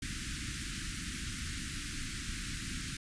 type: band-stop noise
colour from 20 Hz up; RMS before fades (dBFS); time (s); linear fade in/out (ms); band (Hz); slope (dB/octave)
pink; -39; 0.02-2.97; 5; 310 to 1400; 48
effects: resampled to 22050 Hz